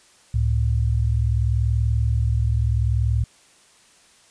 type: tone pair together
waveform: sine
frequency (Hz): 69.3 / 110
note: C#2 / A2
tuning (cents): 0 / 0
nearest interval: minor sixth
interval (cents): 800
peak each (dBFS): -20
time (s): 0.34-3.24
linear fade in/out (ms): 5
effects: white hiss -54 dBFS RMS until 4.3 s + resampled to 22050 Hz